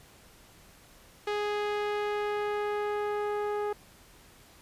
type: tone with low-pass filter sweep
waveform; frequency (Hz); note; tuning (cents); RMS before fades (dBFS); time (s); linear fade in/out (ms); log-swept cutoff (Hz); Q
sawtooth; 415.3; G#4; 0; -31; 1.27-3.73; 5; 3700 to 1200; 0.83
effects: pink hiss -56 dBFS RMS until 4.61 s + resampled to 32000 Hz